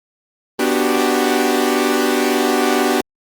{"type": "chord", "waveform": "sawtooth", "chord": "G major seventh", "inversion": "first", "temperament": "equal", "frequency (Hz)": [246.9, 293.7, 370, 392], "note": ["B3", "D4", "F#4", "G4"], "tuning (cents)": [0, 0, 0, 0], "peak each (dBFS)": -16, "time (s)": [0.59, 3.01], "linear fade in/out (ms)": 5, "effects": ["Opus 24 kbps"]}